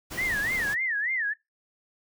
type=noise; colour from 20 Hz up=pink; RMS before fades=-37 dBFS; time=0.1-0.75 s; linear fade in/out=20 ms
type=tone with vibrato; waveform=sine; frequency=1864.7 Hz; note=A#6; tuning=in tune; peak=-25 dBFS; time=0.17-1.34 s; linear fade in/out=20 ms; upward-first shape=sine; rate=3.4 Hz; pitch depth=220 cents each way
effects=noise-tail reverb RT60 0.2 s tail -24 dB re dry